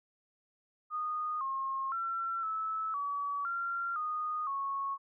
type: tone with pitch steps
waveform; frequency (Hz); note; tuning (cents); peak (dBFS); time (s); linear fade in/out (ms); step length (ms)
sine; 1233 / 1075 / 1353 / 1305 / 1139 / 1379 / 1234 / 1101; D#6 / C6 / E6 / E6 / C#6 / F6 / D#6 / C#6; -16 / +47 / +45 / -18 / +47 / -22 / -15 / -12; -32; 0.9-4.98; 50; 510
effects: none